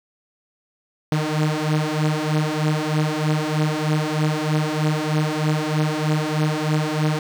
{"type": "beating tone pair", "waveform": "sawtooth", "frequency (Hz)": [152.1, 155.3], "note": ["D#3", "D#3"], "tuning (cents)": [-39, -3], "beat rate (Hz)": 3.2, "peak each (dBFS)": -18, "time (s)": [1.12, 7.19], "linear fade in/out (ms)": 2, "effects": ["low-pass 7000 Hz 12 dB/octave", "7-bit"]}